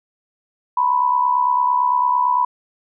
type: tone with amplitude modulation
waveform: sine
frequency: 988 Hz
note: B5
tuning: in tune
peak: -11 dBFS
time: 0.77-2.45 s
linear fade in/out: 5 ms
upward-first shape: sine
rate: 68.9 Hz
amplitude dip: 65%
effects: none